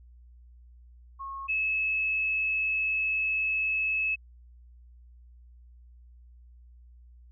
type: tone pair in turn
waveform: sine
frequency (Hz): 1090 / 2592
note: C#6 / E7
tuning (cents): -29 / -30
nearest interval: octave + minor third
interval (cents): 1499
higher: second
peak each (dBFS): -35 / -25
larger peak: second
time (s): 1.19-1.48 / 1.48-4.16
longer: second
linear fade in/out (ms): 20
effects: added 60 Hz sine -50 dBFS peak until 7.31 s